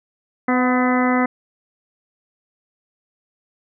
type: harmonic tone with a mistuned harmonic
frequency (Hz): 252.1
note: B3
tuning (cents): +36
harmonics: 1 / 2 / 3 / 4 / 5 / 6 / 7 / 8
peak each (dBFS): -17 / -24 / -24 / -26 / -25 / -31 / -30 / -26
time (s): 0.48-1.26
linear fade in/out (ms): 5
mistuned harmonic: 3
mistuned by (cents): -29
effects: none